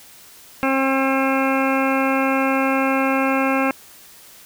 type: harmonic tone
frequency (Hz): 267.8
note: C4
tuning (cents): +40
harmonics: 1 / 2 / 3 / 4 / 5 / 6 / 8 / 9 / 10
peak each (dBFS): -20 / -23 / -25 / -26 / -27 / -28 / -29 / -30 / -30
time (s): 0.63-3.71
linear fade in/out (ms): 0
effects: white hiss -45 dBFS RMS until 4.45 s